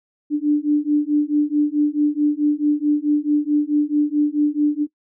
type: beating tone pair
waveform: sine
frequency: 293.7 / 298.3 Hz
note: D4 / D4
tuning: 0 / +27 cents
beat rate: 4.6 Hz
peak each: -18 dBFS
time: 0.3-4.87 s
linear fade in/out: 50 ms
effects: noise-tail reverb RT60 0.1 s tail -21 dB re dry